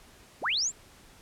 sine linear sweep, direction up, 45.27 to 7790 Hz, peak -25 dBFS, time 0.41-0.72 s, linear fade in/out 50 ms, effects pink hiss -55 dBFS RMS until 1.21 s + low-pass 12000 Hz 12 dB/octave

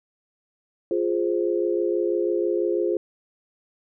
sine chord, F minor, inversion none, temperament equal, 349.2 / 415.3 / 523.3 Hz, F4 / Ab4 / C5, 0 / 0 / 0 cents, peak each -23 / -25 / -28 dBFS, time 0.91-2.97 s, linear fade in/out 2 ms, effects none

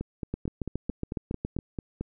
two click trains, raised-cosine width 3 ms, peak -17 / -19 dBFS, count 10 / 10, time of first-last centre 0.34-1.588 / 0.01-2.01 s, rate 7.21 / 4.5 Hz, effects none

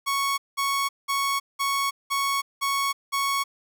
sawtooth tone bursts, 1108.7 Hz, C#6, in tune, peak -19 dBFS, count 7, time 0.06-3.44 s, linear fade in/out 20 ms, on 320 ms, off 190 ms, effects none

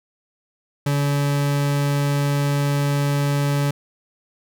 40% pulse tone, 142.8 Hz, D3, 48 cents flat, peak -17 dBFS, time 0.86-3.71 s, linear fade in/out 5 ms, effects none

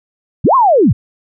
sine linear two-way sweep, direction up then down, 65.41 to 1100 to 72.5 Hz, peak -6 dBFS, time 0.44-0.93 s, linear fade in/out 10 ms, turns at 0.55 s, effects none

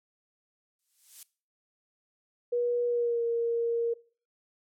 violet noise with exponential growth, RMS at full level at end -37 dBFS, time 0.79-1.23 s, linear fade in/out 2 ms, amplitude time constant 95 ms
sine tone with pitch glide, 482.4 to 466.5 Hz, B4 to A#4, -41 to +1 cents, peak -25 dBFS, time 2.52-3.94 s, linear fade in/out 10 ms, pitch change -58 cents, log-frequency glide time 2.86-3.24 s
effects noise-tail reverb RT60 0.4 s tail -21 dB re dry + low-pass 10000 Hz 12 dB/octave

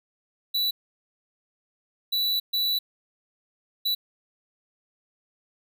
square tone bursts at uneven times, 3951 Hz, B7, in tune, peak -23 dBFS, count 4, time 0.54-0.71 / 2.12-2.4 / 2.53-2.79 / 3.85-3.95 s, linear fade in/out 10 ms, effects none

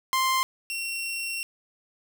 sawtooth tone pair in turn, 1048 / 2729 Hz, C6 / F7, +2 / -41 cents, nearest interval octave + perfect fourth, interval 1657 cents, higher second, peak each -18 / -26 dBFS, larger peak first, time 0.13-0.43 / 0.7-1.43 s, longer second, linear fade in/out 0 ms, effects none

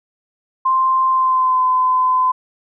sine tone with pitch glide, 1046.5 to 1020.8 Hz, C6 to C6, 0 to -43 cents, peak -12 dBFS, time 0.65-2.32 s, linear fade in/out 10 ms, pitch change -43 cents, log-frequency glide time 1.09-1.64 s, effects none

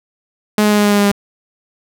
sawtooth tone with pitch steps, 211 / 209.7 / 208.3 / 207 / 205.7 / 204.4 / 203.1 / 201.8 Hz, G#3 / G#3 / G#3 / G#3 / G#3 / G#3 / G#3 / G#3, +28 / +17 / +5 / -5 / -16 / -27 / -38 / -49 cents, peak -6 dBFS, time 0.58-1.116 s, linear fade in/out 2 ms, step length 67 ms, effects none

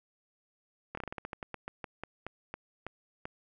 slowing click train, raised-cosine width 0.5 ms, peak -23 dBFS, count 18, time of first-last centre 0.95-3.255 s, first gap 24 ms, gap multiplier 1.19, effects none

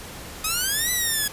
5% pulse exponential two-way sweep, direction up then down, 1244.5 to 2000 to 1667 Hz, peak -11 dBFS, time 0.44-1.28 s, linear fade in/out 5 ms, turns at 0.91 s, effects pink hiss -38 dBFS RMS until 1.32 s + resampled to 32000 Hz

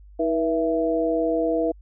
sine tone cluster, 320.4 / 482.9 / 664 Hz, E4 / B4 / E5, -49 / -39 / +12 cents, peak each -24 dBFS, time 0.19-1.72 s, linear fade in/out 10 ms, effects added 50 Hz sine -44 dBFS peak until 1.81 s

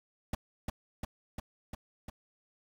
brown noise with echo, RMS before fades -32 dBFS, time 0.33-0.35 s, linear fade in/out 5 ms, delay 350 ms, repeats 5, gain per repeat -2 dB, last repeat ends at 2.1 s, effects none

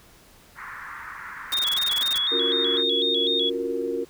white band-pass noise, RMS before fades -38 dBFS, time 0.55-2.84 s, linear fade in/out 50 ms, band 1000 to 1900 Hz, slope 48 dB/octave
sine tone with vibrato, 3520 Hz, A7, in tune, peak -21 dBFS, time 1.52-3.5 s, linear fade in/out 10 ms, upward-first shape square, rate 4 Hz, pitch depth 77 cents each way
white noise bursts, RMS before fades -32 dBFS, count 14, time 1.52-2.179 s, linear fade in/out 0 ms, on 22 ms, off 27 ms
sine chord, Gb major seventh, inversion second, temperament equal, 277.2 / 349.2 / 370 / 466.2 Hz, Db4 / F4 / Gb4 / Bb4, 0 / 0 / 0 / 0 cents, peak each -33 / -31 / -31 / -27 dBFS, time 2.31-4.05 s, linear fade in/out 20 ms
effects pink hiss -53 dBFS RMS until 4.09 s

